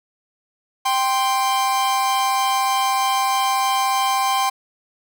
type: tone pair together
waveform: 45% pulse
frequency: 785.3 / 1046 Hz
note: G5 / C6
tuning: +3 / -1 cents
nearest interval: perfect fourth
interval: 496 cents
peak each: -20 dBFS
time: 0.85-4.5 s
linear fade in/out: 10 ms
effects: none